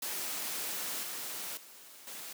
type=noise with level steps; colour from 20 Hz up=white; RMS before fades=-37 / -40 / -53 / -44 dBFS; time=0.02-2.33 s; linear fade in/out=5 ms; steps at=1.03 / 1.57 / 2.07 s; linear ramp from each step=2 ms; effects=high-pass 200 Hz 12 dB/octave